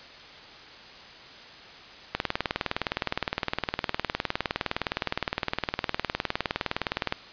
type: click train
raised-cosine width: 0.3 ms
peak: -9 dBFS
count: 98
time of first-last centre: 2.15-7.124 s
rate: 19.5 Hz
effects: white hiss -46 dBFS RMS until 7.32 s + resampled to 11025 Hz